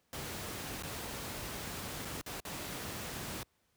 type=noise with dropouts; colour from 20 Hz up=pink; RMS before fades=-41 dBFS; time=0.13-3.43 s; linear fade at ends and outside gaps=1 ms; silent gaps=0.824-0.834 / 2.05-2.053 / 2.213-2.262 / 2.402-2.451 s; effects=pink hiss -75 dBFS RMS until 3.76 s + high-pass 60 Hz 12 dB/octave

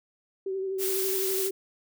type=tone with vibrato; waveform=sine; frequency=383.3 Hz; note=G4; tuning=39 cents flat; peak=-28 dBFS; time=0.46-1.51 s; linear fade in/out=5 ms; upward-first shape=triangle; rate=12 Hz; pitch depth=35 cents each way
type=noise; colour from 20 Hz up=blue; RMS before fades=-30 dBFS; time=0.78-1.51 s; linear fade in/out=50 ms
effects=none

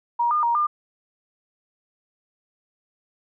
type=tone with pitch steps; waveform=sine; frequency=948 / 1213 / 941 / 1202 Hz; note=A#5 / D#6 / A#5 / D6; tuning=+29 / -44 / +16 / +40 cents; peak=-18 dBFS; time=0.19-0.67 s; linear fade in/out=10 ms; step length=120 ms; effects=none

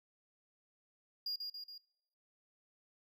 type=tone with echo; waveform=triangle; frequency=4836 Hz; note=D8; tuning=50 cents sharp; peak=-35 dBFS; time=1.26-1.36 s; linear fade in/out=5 ms; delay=140 ms; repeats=3; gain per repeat=-4 dB; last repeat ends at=1.78 s; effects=noise-tail reverb RT60 1.0 s tail -26 dB re dry

